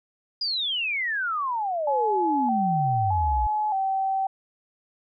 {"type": "exponential sweep", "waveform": "sine", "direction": "down", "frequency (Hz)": [4978, 56.5], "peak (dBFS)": -24, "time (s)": [0.41, 3.47], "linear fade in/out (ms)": 5}
{"type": "tone with vibrato", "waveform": "sine", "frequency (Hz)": 810, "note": "G#5", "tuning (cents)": -43, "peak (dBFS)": -22, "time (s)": [1.87, 4.27], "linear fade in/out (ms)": 5, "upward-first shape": "square", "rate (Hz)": 0.81, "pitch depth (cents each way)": 84}
{"effects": []}